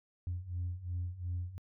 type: beating tone pair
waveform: sine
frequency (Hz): 87 / 89.8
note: F2 / F2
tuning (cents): -6 / +49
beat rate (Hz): 2.8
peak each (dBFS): -39 / -36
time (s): 0.27-1.58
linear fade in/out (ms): 0
effects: tanh soft clip ceiling -30 dBFS